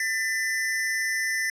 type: tone pair together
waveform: square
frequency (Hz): 1786.3 / 2005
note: A6 / B6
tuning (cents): +26 / +26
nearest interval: major second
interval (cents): 200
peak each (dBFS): -28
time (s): 0-1.5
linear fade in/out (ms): 2
effects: low-pass 12000 Hz 12 dB/octave

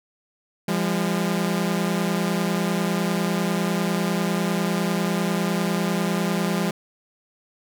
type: tone pair together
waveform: sawtooth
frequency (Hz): 172.8 / 202.8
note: F3 / G#3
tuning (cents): -18 / -41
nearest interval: minor third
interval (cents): 277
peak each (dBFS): -20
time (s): 0.68-6.71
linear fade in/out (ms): 5
effects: none

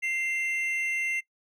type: tone pair together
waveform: triangle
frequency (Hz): 2093 / 2716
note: C7 / F7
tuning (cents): 0 / -49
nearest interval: perfect fourth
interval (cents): 451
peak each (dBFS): -26 / -32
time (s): 0.02-1.21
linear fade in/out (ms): 20
effects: noise-tail reverb RT60 0.1 s tail -19 dB re dry

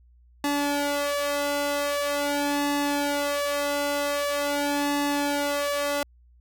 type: tone with flanger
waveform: sawtooth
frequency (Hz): 287.5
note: D4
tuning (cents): -37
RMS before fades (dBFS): -26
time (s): 0.44-6.03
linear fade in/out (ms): 2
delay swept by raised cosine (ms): 1.1 to 2.01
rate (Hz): 0.44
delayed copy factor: +1
effects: added 60 Hz sine -53 dBFS peak until 6.4 s

